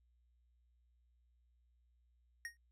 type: tone with exponential decay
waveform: square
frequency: 1864.7 Hz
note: A#6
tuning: in tune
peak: -39 dBFS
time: 2.45-2.57 s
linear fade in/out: 1 ms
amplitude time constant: 25 ms
effects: added 60 Hz sine -70 dBFS peak until 2.71 s + low-pass 12000 Hz 12 dB/octave